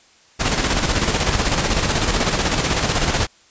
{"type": "noise with tremolo", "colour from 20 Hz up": "pink", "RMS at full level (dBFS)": -17, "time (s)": [0.39, 3.27], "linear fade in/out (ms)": 20, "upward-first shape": "square", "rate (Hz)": 16, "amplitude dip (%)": 45, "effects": ["white hiss -52 dBFS RMS until 3.5 s", "resampled to 16000 Hz"]}